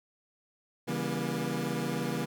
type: chord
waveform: 25% pulse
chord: C# diminished seventh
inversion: none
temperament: equal with one note detuned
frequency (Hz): 138.59 / 164.81 / 196 / 238.9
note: C#3 / E3 / G3 / Bb3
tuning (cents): 0 / 0 / 0 / +43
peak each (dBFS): -33 / -32 / -34 / -31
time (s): 0.87-2.26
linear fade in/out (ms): 20
effects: none